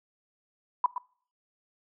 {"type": "tone with echo", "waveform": "sine", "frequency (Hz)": 989, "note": "B5", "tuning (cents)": 2, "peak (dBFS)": -19, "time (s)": [0.84, 0.86], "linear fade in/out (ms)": 2, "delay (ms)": 120, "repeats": 1, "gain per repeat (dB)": -10, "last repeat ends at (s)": 0.98, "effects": ["noise-tail reverb RT60 0.5 s tail -22 dB re dry"]}